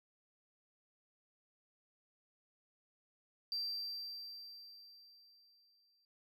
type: tone with exponential decay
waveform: triangle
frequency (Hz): 4699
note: D8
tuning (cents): 0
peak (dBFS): -33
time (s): 3.52-6.05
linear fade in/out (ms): 1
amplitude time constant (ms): 550
effects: tanh soft clip ceiling -32 dBFS